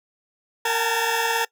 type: tone cluster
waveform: 20% pulse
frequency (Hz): 461.7 / 764 / 867 / 905 / 1693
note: A#4 / G5 / A5 / A5 / G#6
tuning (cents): -17 / -45 / -26 / +48 / +33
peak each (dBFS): -20 / -27 / -25 / -20 / -25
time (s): 0.65-1.45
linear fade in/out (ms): 5
effects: noise-tail reverb RT60 0.1 s tail -22 dB re dry